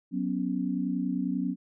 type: chord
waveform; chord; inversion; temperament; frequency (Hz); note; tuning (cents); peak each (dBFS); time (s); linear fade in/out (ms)
sine; F# suspended fourth; none; equal; 185 / 246.9 / 277.2; F#3 / B3 / C#4; 0 / 0 / 0; -31; 0.11-1.56; 50
effects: none